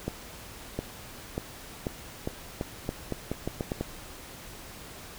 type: accelerating click train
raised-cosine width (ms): 2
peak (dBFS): -16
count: 13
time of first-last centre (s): 0.08-3.81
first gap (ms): 710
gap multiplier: 0.83
effects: pink hiss -45 dBFS RMS until 5.18 s